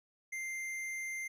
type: tone with hard clipping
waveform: sine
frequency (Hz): 2093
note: C7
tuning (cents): 0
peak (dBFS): -39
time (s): 0.32-1.28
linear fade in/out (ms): 10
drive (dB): 11
effects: none